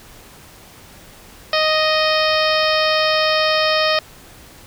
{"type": "harmonic tone with a mistuned harmonic", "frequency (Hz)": 622.3, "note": "D#5", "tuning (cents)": 0, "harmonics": [1, 2, 3, 4, 5, 6, 7, 8, 9], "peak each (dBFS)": [-18, -21, -23, -24, -25, -26, -26, -27, -28], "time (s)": [1.53, 3.99], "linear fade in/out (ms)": 2, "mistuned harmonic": 9, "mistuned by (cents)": -72, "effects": ["pink hiss -43 dBFS RMS until 4.66 s"]}